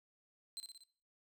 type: tone with echo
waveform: 30% pulse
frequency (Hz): 4098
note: C8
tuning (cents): -37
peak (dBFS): -39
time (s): 0.57-0.6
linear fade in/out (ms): 0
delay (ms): 59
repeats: 4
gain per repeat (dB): -4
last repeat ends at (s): 0.836
effects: noise-tail reverb RT60 0.5 s tail -18 dB re dry